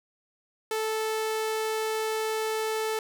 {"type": "tone", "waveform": "sawtooth", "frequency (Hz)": 438.3, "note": "A4", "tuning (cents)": -7, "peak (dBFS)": -23, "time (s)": [0.71, 2.99], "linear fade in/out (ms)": 2, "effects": []}